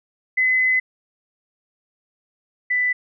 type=tone pair in turn; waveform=sine; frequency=2027 / 1989.9 Hz; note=B6 / B6; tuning=+45 / +13 cents; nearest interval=unison; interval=32 cents; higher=first; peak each=-15 / -17 dBFS; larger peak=first; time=0.37-0.8 / 2.7-2.93 s; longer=first; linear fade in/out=10 ms; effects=none